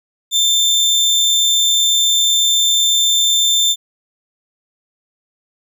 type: tone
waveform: 30% pulse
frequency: 3566 Hz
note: A7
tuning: 22 cents sharp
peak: -9 dBFS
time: 0.31-3.76 s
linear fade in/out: 50 ms
effects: none